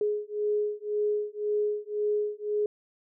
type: beating tone pair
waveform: sine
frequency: 417.7 / 419.6 Hz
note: G#4 / G#4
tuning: +10 / +18 cents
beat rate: 1.9 Hz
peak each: -29 dBFS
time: 0.01-2.66 s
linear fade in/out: 2 ms
effects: none